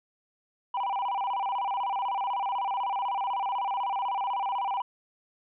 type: tone with vibrato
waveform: triangle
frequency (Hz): 878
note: A5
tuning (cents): -4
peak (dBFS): -25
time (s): 0.74-4.82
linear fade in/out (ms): 5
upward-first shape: square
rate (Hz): 16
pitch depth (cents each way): 190
effects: resampled to 8000 Hz